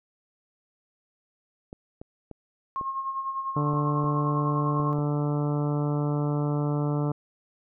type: clicks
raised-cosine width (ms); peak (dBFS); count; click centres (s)
2; -26; 8; 1.729 / 2.015 / 2.313 / 2.812 / 3.736 / 4.042 / 4.8 / 4.987
type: tone with tremolo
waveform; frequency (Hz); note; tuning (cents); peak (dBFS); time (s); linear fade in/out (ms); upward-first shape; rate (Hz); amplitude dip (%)
sine; 1076; C6; +48; -26; 2.76-4.93; 0; sine; 10; 55
type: harmonic tone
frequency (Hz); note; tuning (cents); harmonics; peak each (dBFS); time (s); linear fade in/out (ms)
146.83; D3; 0; 1 / 2 / 3 / 4 / 5 / 6 / 7 / 8 / 9; -25 / -30 / -34 / -37 / -41 / -41 / -43 / -43 / -44; 3.56-7.12; 5
effects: none